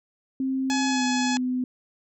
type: tone with pitch glide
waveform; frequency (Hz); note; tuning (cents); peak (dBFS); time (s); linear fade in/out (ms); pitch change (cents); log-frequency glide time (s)
sine; 264.5 to 252.7; C4 to B3; +19 to +40; -23; 0.4-1.64; 2; -79; 0.89-1.04
type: harmonic tone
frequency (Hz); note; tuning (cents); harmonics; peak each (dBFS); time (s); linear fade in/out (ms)
847; G#5; +34; 1 / 2 / 3 / 4 / 5 / 6 / 7 / 8 / 9; -29 / -32 / -34 / -35 / -36 / -37 / -37 / -38 / -39; 0.7-1.37; 0
effects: none